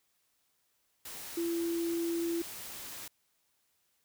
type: tone in noise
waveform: sine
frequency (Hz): 337.4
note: E4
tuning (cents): +40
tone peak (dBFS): -30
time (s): 1.37-2.42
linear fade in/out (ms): 5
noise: white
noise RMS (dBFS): -44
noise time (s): 1.05-3.08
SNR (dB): +11
effects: white hiss -75 dBFS RMS until 4.04 s